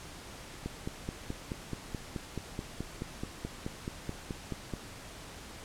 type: click train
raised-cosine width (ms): 3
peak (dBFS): -22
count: 20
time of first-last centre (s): 0.66-4.737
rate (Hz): 4.66
effects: pink hiss -47 dBFS RMS until 5.64 s + low-pass 10000 Hz 12 dB/octave